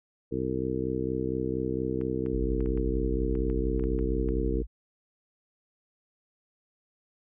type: harmonic tone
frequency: 64.3 Hz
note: C2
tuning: 30 cents flat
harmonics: 1 / 2 / 3 / 4 / 5 / 6 / 7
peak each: -39 / -36 / -37 / -35 / -33 / -35 / -33 dBFS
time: 0.31-4.63 s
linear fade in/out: 20 ms
type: clicks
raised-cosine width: 0.5 ms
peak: -33 dBFS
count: 11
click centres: 2.013 / 2.262 / 2.606 / 2.66 / 2.775 / 3.353 / 3.5 / 3.796 / 3.839 / 3.99 / 4.288 s
type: tone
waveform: sine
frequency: 53 Hz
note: G#1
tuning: 36 cents sharp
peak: -28 dBFS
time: 2.31-4.67 s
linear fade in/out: 50 ms
effects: none